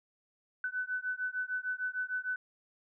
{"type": "beating tone pair", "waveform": "sine", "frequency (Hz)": [1500, 1506.6], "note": ["F#6", "F#6"], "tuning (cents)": [23, 31], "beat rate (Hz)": 6.6, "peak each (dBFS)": [-36, -36], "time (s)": [0.64, 2.36], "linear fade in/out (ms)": 2, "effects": []}